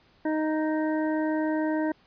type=harmonic tone; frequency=311.1 Hz; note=D#4; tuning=in tune; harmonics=1 / 2 / 3 / 5 / 6; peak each=-25 / -31 / -35 / -39 / -41 dBFS; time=0.25-1.92 s; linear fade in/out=5 ms; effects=pink hiss -61 dBFS RMS until 2.06 s + resampled to 11025 Hz